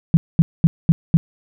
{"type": "tone bursts", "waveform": "sine", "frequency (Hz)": 164.81, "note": "E3", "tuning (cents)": 0, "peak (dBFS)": -6, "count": 5, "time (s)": [0.14, 1.17], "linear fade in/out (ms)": 0, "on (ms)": 30, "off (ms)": 220, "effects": []}